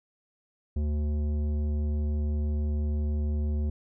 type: tone with tanh clipping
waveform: triangle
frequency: 74.5 Hz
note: D2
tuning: 25 cents sharp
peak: -27 dBFS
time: 0.76-3.7 s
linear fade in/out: 5 ms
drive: 16 dB
effects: none